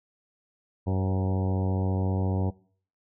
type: harmonic tone with a mistuned harmonic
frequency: 94.6 Hz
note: F#2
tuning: 39 cents sharp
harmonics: 1 / 2 / 3 / 4 / 5 / 6 / 7 / 8 / 9 / 10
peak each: -25 / -31 / -35 / -37 / -39 / -41 / -42 / -43 / -44 / -45 dBFS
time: 0.86-2.51 s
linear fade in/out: 20 ms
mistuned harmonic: 6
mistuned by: -31 cents
effects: noise-tail reverb RT60 0.5 s tail -22 dB re dry